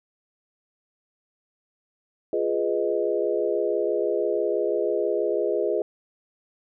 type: chord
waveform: sine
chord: F half-diminished seventh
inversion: none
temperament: equal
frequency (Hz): 349.2 / 415.3 / 493.9 / 622.3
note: F4 / Ab4 / Cb5 / Eb5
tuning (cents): 0 / 0 / 0 / 0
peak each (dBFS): -28 / -25 / -28 / -28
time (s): 2.33-5.82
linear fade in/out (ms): 2
effects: none